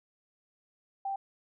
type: tone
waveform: sine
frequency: 784 Hz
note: G5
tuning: in tune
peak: -31 dBFS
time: 1.05-1.16 s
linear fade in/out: 5 ms
effects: none